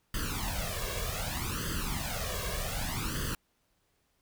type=noise with flanger; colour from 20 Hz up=pink; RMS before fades=-34 dBFS; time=0.14-3.35 s; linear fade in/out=2 ms; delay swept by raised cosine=0.63 to 1.83 ms; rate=0.65 Hz; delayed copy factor=+0.9; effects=pink hiss -74 dBFS RMS until 4.21 s